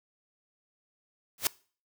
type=noise with exponential growth; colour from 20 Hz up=white; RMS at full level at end=-21 dBFS; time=1.38-1.47 s; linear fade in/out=2 ms; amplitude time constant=19 ms; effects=noise-tail reverb RT60 0.4 s tail -22 dB re dry